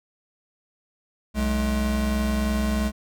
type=tone pair together; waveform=square; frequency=63.2 / 212.6 Hz; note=B1 / G#3; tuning=+41 / +41 cents; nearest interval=octave + major sixth; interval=2100 cents; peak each=-25 dBFS; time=1.34-2.92 s; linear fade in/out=50 ms; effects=none